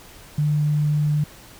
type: tone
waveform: sine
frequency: 149.3 Hz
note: D3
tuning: 29 cents sharp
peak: -17 dBFS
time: 0.38-1.24 s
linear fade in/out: 5 ms
effects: pink hiss -45 dBFS RMS until 1.59 s